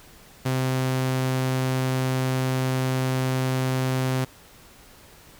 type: tone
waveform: sawtooth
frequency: 130 Hz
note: C3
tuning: 11 cents flat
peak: -18 dBFS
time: 0.45-4.25 s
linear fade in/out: 10 ms
effects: pink hiss -50 dBFS RMS until 5.39 s